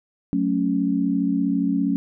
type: chord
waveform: sine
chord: F# minor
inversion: none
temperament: equal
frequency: 185 / 220 / 277.2 Hz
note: F#3 / A3 / C#4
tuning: 0 / 0 / 0 cents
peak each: -24 / -25 / -21 dBFS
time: 0.33-1.96 s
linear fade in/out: 0 ms
effects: none